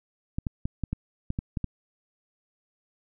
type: clicks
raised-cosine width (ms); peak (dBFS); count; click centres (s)
5; -16; 9; 0.385 / 0.468 / 0.655 / 0.837 / 0.93 / 1.304 / 1.389 / 1.572 / 1.643
effects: none